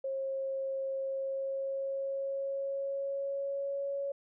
sine tone with pitch glide, 538 to 557.6 Hz, C5 to C#5, +48 to +10 cents, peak -32 dBFS, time 0.04-4.12 s, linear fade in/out 5 ms, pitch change +62 cents, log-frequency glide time 0.96-3.84 s, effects none

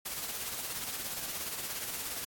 white noise with tremolo, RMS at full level -36 dBFS, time 0.05-2.25 s, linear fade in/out 10 ms, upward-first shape sine, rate 17 Hz, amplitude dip 40%, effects AAC 64 kbps

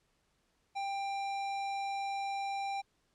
sine tone with tanh clipping, 791 Hz, G5, 15 cents sharp, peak -36 dBFS, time 0.75-2.82 s, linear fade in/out 20 ms, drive 16 dB, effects pink hiss -75 dBFS RMS until 3.14 s + low-pass 9000 Hz 12 dB/octave

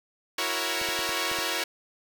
5% pulse chord, F# dominant seventh, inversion third, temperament equal, 329.6 / 370 / 466.2 / 554.4 Hz, E4 / F#4 / A#4 / C#5, 0 / 0 / 0 / 0 cents, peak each -21 / -22 / -21 / -20 dBFS, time 0.38-1.64 s, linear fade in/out 5 ms
clicks, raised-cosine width 2 ms, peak -28 dBFS, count 6, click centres 0.815 / 0.888 / 0.991 / 1.092 / 1.315 / 1.387 s
effects none

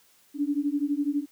sine beating tone pair, 282.7 / 294.7 Hz, C#4 / D4, +34 / +6 cents, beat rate 12 Hz, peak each -27 dBFS, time 0.34-1.26 s, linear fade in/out 50 ms, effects white hiss -61 dBFS RMS until 1.31 s + high-pass 100 Hz 12 dB/octave

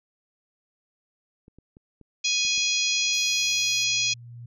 clicks, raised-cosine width 3 ms, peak -36 dBFS, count 6, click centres 1.481 / 1.586 / 1.769 / 2.013 / 2.451 / 2.579 s
harmonic tone, 830.6 Hz, G#5, in tune, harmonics 3 / 4 / 5 / 6 / 7 / 8, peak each -27 / -28 / -29 / -30 / -30 / -31 dBFS, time 2.24-4.14 s, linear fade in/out 10 ms
sine tone with exponential growth, 119 Hz, A#2, 36 cents sharp, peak -37 dBFS, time 2.25-4.46 s, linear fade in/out 5 ms, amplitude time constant 480 ms
violet noise, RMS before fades -44 dBFS, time 3.13-3.84 s, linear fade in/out 2 ms
effects resampled to 32000 Hz

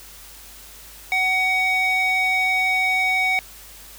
square tone with band-pass filter, 749 Hz, F#5, 21 cents sharp, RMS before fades -20 dBFS, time 1.12-3.39 s, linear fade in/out 0 ms, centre 2100 Hz, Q 2.6, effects added 50 Hz sine -48 dBFS peak until 3.98 s + white hiss -43 dBFS RMS until 3.98 s

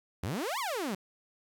sawtooth exponential two-way sweep, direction up then down, 78.2 to 1174.7 to 176.2 Hz, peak -28 dBFS, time 0.23-0.95 s, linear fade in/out 5 ms, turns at 0.59 s, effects 10-bit

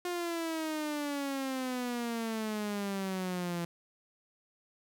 sawtooth exponential sweep, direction down, 357.1 to 169.6 Hz, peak -29 dBFS, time 0.05-3.65 s, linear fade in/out 2 ms, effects none

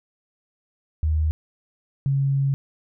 sine tone pair in turn, 77.78 / 137.67 Hz, D#2 / C#3, 0 / -12 cents, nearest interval minor seventh, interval 988 cents, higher second, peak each -18 dBFS, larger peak neither, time 1.03-1.31 / 2.06-2.54 s, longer second, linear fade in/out 0 ms, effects none

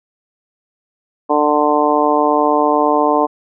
harmonic tone, 148.8 Hz, D3, 23 cents sharp, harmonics 2 / 3 / 4 / 5 / 6 / 7, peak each -18 / -18 / -18 / -18 / -18 / -18 dBFS, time 1.29-3.27 s, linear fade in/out 20 ms, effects none

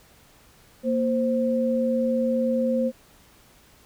sine tone pair together, 233.8 / 523.3 Hz, A#3 / C5, +5 / 0 cents, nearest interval octave + major second, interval 1395 cents, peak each -23 dBFS, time 0.83-2.92 s, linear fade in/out 50 ms, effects pink hiss -55 dBFS RMS until 3.85 s

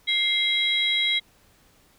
sine tone cluster, 2106 / 3304 / 3848 Hz, C7 / G#7 / B7, +11 / -10 / -46 cents, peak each -24 dBFS, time 0.07-1.2 s, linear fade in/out 20 ms, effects tanh soft clip ceiling -12 dBFS + pink hiss -59 dBFS RMS until 1.98 s

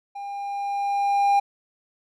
triangle tone with level ramp, 803 Hz, G5, 41 cents sharp, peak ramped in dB -30 to -13 dBFS, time 0.15-1.4 s, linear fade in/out 10 ms, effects none

